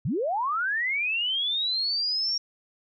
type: linear sweep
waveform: sine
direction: up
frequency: 98 to 5600 Hz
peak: -24 dBFS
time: 0.05-2.38 s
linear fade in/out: 5 ms
effects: none